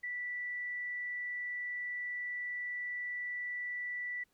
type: tone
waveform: sine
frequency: 1965 Hz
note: B6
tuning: 9 cents flat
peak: -36 dBFS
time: 0.03-4.24 s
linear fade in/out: 10 ms
effects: pink hiss -75 dBFS RMS until 4.33 s